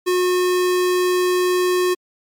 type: tone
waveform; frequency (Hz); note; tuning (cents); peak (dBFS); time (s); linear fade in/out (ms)
square; 362.2; F#4; -37; -16; 0.06-1.95; 20
effects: MP3 96 kbps